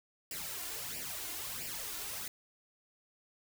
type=noise with flanger; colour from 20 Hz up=white; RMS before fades=-41 dBFS; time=0.31-2.28 s; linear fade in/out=2 ms; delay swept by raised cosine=0.39 to 2.89 ms; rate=1.5 Hz; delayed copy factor=+0.7; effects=none